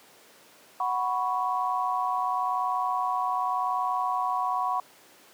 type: chord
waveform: sine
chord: F# suspended fourth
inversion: none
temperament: equal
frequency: 740 / 987.8 / 1108.7 Hz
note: F#5 / B5 / C#6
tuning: 0 / 0 / 0 cents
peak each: -29 dBFS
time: 0.8-4.8 s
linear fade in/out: 2 ms
effects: pink hiss -54 dBFS RMS until 5.33 s + high-pass 300 Hz 12 dB/octave

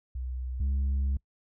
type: tone pair in turn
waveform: sine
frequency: 63.2 / 67.89 Hz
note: B1 / C#2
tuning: +41 / -35 cents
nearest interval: minor second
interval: 124 cents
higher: second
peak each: -31 / -22 dBFS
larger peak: second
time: 0.15-0.6 / 0.6-1.17 s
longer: second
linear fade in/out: 5 ms
effects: noise-tail reverb RT60 0.1 s tail -26 dB re dry + tanh soft clip ceiling -24 dBFS

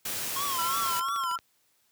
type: noise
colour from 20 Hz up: white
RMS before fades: -33 dBFS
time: 0.05-1 s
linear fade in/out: 5 ms
type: tone with vibrato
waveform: square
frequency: 1067 Hz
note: C6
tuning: 34 cents sharp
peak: -31 dBFS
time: 0.36-1.36 s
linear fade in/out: 5 ms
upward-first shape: triangle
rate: 2.9 Hz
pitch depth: 150 cents each way
type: tone with pitch glide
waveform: sine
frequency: 1352 to 1362.2 Hz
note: E6 to F6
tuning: +43 to -44 cents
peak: -30 dBFS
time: 0.58-1.38 s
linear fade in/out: 10 ms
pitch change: +13 cents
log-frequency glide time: 0.84-0.99 s
type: click train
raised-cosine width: 0.2 ms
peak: -25 dBFS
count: 6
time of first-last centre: 1.01-1.389 s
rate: 13.2 Hz
effects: white hiss -69 dBFS RMS until 1.91 s + high-pass 60 Hz 12 dB/octave

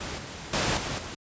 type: noise with level steps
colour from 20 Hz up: pink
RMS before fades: -34 / -39 / -25 / -31 / -37 dBFS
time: 0-1.15 s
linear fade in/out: 10 ms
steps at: 0.18 / 0.53 / 0.77 / 0.98 s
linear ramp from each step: 5 ms
effects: high-pass 60 Hz 12 dB/octave + resampled to 16000 Hz

